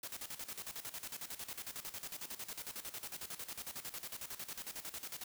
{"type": "noise with tremolo", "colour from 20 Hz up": "white", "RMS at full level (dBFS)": -44, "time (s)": [0.03, 5.24], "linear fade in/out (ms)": 5, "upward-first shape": "square", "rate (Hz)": 11, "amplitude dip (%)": 75, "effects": []}